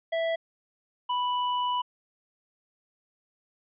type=tone pair in turn; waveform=square; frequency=659.3 / 987.8 Hz; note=E5 / B5; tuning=0 / 0 cents; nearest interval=perfect fifth; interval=700 cents; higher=second; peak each=-26 dBFS; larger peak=neither; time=0.12-0.36 / 1.09-1.82 s; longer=second; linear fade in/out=10 ms; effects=resampled to 8000 Hz